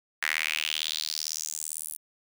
sawtooth tone with high-pass filter sweep, 77.78 Hz, D#2, in tune, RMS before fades -32 dBFS, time 0.22-1.97 s, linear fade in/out 10 ms, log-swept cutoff 1800 to 11000 Hz, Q 3.9, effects none

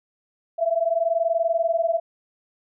sine tone pair together, 656 / 676.4 Hz, E5 / E5, -9 / +44 cents, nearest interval minor second, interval 53 cents, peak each -22 dBFS, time 0.58-2 s, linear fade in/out 20 ms, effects none

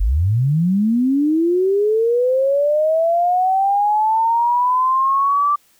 sine linear sweep, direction up, 42.23 to 1174.7 Hz, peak -13 dBFS, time 0-5.56 s, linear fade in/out 10 ms, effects white hiss -56 dBFS RMS until 5.79 s

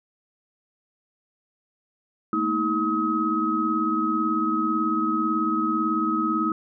sine tone cluster, 218.4 / 236.5 / 318.2 / 1271 Hz, A3 / A#3 / D#4 / D#6, -13 / +25 / +39 / +36 cents, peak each -29 / -31 / -25 / -24 dBFS, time 2.33-6.52 s, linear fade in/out 2 ms, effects none

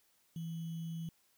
sine tone with sample-and-hold, 164.6 Hz, E3, 2 cents flat, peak -38 dBFS, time 0.36-1.09 s, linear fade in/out 2 ms, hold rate 3150 Hz, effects white hiss -72 dBFS RMS until 1.37 s

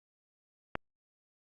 click, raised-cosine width 0.5 ms, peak -16 dBFS, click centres 0.754 s, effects Opus 48 kbps

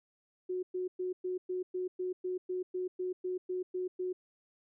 sine tone bursts, 366.2 Hz, F#4, 18 cents flat, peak -32 dBFS, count 15, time 0.49-4.13 s, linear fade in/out 10 ms, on 140 ms, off 110 ms, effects none

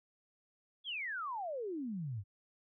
sine exponential sweep, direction down, 3474 to 92.5 Hz, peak -37 dBFS, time 0.84-2.24 s, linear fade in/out 50 ms, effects none

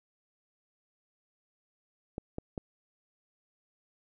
clicks, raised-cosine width 2 ms, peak -22 dBFS, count 3, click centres 2.181 / 2.384 / 2.578 s, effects none

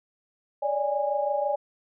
sine tone cluster, 570 / 596 / 822 Hz, C#5 / D5 / G#5, +48 / +25 / -18 cents, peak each -28 dBFS, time 0.62-1.56 s, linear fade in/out 10 ms, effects none

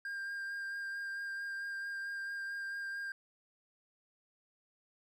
triangle tone with vibrato, 1600 Hz, G6, 35 cents sharp, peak -36 dBFS, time 0.05-3.12 s, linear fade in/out 2 ms, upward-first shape sine, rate 4.5 Hz, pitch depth 15 cents each way, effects none

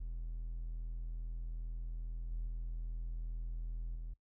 triangle tone with level steps, 41.2 Hz, E1, in tune, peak -36 / -33 / -35 / -38 dBFS, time 0-4.14 s, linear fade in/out 10 ms, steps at 2.31 / 2.47 / 3.95 s, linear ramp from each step 5 ms, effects noise-tail reverb RT60 0.1 s tail -22 dB re dry + tanh soft clip ceiling -31 dBFS

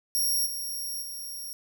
5% pulse tone with level steps, 5588 Hz, F8, in tune, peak -18 / -26 / -30 dBFS, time 0.15-1.53 s, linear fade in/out 0 ms, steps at 0.45 / 1.01 s, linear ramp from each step 20 ms, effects 10-bit

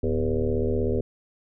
sine tone with frequency modulation, 247.3 Hz, B3, 3 cents sharp, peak -21 dBFS, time 0.03-1.01 s, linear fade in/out 5 ms, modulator 76.2 Hz, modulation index 3.5, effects none

